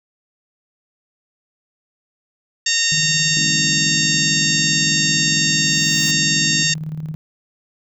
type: harmonic tone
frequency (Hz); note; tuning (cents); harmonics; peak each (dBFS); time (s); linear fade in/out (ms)
920; A#5; -23; 2 / 3 / 4 / 5 / 6 / 7 / 8; -23 / -23 / -23 / -23 / -23 / -23 / -23; 2.66-6.74; 5
type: tone with tremolo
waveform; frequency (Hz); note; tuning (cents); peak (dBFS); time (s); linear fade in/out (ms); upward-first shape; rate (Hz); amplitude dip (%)
sine; 155.56; D#3; 0; -22; 2.92-7.15; 0; square; 18; 50
type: chord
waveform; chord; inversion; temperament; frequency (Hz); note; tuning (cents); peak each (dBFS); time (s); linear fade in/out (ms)
sine; A half-diminished seventh; third; just; 198 / 220 / 264 / 316.8; G3 / A3 / C4 / Eb4; +18 / 0 / +16 / +31; -31; 3.37-6.63; 0
type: noise with exponential growth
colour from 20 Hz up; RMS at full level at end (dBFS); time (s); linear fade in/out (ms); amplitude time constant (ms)
white; -32; 5.09-6.11; 2; 220
effects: none